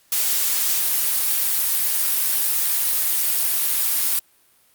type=noise; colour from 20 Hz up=blue; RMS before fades=-20 dBFS; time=0.12-4.19 s; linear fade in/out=2 ms; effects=white hiss -58 dBFS RMS until 4.74 s + Opus 48 kbps